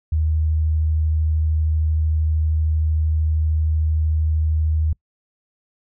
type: tone with vibrato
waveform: sine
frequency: 78.2 Hz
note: D#2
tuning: 9 cents sharp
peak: -16 dBFS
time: 0.12-4.93 s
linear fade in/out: 5 ms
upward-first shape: triangle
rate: 13 Hz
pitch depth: 10 cents each way
effects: noise-tail reverb RT60 0.1 s tail -25 dB re dry